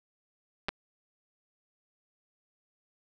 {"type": "clicks", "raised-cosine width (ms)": 0.3, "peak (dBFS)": -15, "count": 2, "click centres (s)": [0.685, 0.69], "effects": []}